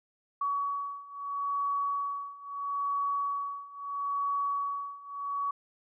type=beating tone pair; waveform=sine; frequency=1129 / 1129.76 Hz; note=C#6 / C#6; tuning=+31 / +33 cents; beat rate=0.76 Hz; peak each=-34 / -32 dBFS; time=0.41-5.51 s; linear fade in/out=5 ms; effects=none